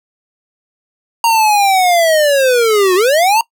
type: linear two-way sweep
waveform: square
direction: down then up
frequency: 932.3 to 355.4 to 932.3 Hz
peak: -9 dBFS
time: 1.24-3.41 s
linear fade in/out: 2 ms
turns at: 2.95 s
effects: noise-tail reverb RT60 0.1 s tail -21 dB re dry